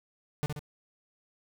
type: tone with echo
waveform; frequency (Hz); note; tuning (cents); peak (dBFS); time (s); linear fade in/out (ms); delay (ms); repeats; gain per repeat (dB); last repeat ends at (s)
45% pulse; 148.5; D3; +20; -27; 0.43-0.46; 0; 66; 2; -5; 0.592
effects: none